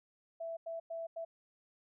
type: tone bursts at uneven times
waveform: sine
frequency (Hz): 662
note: E5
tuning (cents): +7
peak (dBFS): -38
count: 4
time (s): 0.4-0.57 / 0.66-0.8 / 0.9-1.07 / 1.16-1.25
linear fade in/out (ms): 10
effects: none